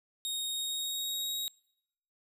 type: tone with pitch glide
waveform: sawtooth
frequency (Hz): 3732 to 3793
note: A#7 to A#7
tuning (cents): +1 to +29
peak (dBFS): -30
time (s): 0.25-1.48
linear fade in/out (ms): 0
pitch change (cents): +28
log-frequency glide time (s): 0.51-1.36
effects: noise-tail reverb RT60 0.8 s tail -25 dB re dry